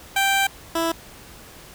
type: tone pair in turn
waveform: 15% pulse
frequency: 784 / 330.5 Hz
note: G5 / E4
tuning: 0 / +5 cents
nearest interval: octave + minor third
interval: 1495 cents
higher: first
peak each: -11 / -14 dBFS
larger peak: first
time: 0.16-0.47 / 0.75-0.92 s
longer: first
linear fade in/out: 5 ms
effects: pink hiss -44 dBFS RMS until 1.74 s